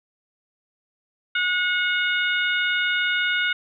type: harmonic tone with a mistuned harmonic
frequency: 727 Hz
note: F#5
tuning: 31 cents flat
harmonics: 2 / 3 / 4 / 5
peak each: -22 / -26 / -28 / -30 dBFS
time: 1.35-3.53 s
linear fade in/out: 5 ms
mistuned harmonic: 4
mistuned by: -15 cents
effects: none